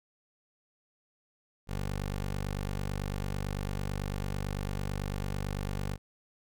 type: tone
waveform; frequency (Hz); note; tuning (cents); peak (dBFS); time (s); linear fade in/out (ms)
15% pulse; 49; G1; 0; -26; 1.67-5.98; 50
effects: none